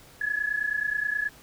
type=tone pair together; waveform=sine; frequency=1682.6 / 1712 Hz; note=G#6 / A6; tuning=+22 / -48 cents; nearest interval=unison; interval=30 cents; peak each=-28 dBFS; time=0.21-1.29 s; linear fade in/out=5 ms; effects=pink hiss -52 dBFS RMS until 1.42 s